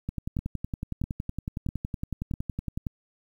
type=two click trains; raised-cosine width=5 ms; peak=-18 / -17 dBFS; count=31 / 4; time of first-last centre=0.09-2.868 / 0.39-2.338 s; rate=10.8 / 1.54 Hz; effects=9-bit